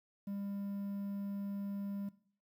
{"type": "tone with quantisation", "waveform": "triangle", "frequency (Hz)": 200, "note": "G3", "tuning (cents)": 35, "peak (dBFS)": -36, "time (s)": [0.27, 2.09], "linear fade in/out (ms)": 5, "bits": 11, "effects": ["noise-tail reverb RT60 0.5 s tail -17 dB re dry"]}